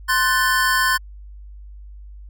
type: chord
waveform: square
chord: F# diminished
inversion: second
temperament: equal with one note detuned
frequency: 1046.5 / 1499.8 / 1760 Hz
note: C6 / F#6 / A6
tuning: 0 / +23 / 0 cents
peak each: -21 dBFS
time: 0.08-0.98 s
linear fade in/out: 20 ms
effects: added 50 Hz sine -36 dBFS peak until 2.29 s